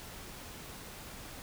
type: silence
effects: pink hiss -47 dBFS RMS until 1.42 s